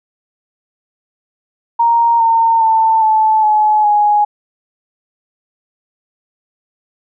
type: tone with pitch steps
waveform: sine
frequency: 932.3 / 911.5 / 891.2 / 871.4 / 852 / 833 Hz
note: A#5 / A#5 / A5 / A5 / G#5 / G#5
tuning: 0 / -39 / +22 / -17 / +44 / +5 cents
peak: -8 dBFS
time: 1.79-4.25 s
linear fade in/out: 10 ms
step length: 410 ms
effects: none